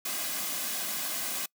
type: noise with comb filter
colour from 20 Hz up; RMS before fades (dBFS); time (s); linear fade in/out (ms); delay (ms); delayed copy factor
white; -33; 0.05-1.46; 5; 2.2; -0.55
effects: noise-tail reverb RT60 0.1 s tail -25 dB re dry + high-pass 200 Hz 12 dB/octave